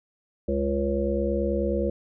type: harmonic tone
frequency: 69.3 Hz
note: C#2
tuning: in tune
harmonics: 1 / 3 / 5 / 7 / 8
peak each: -29 / -29 / -29 / -29 / -29 dBFS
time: 0.48-1.9 s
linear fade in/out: 5 ms
effects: none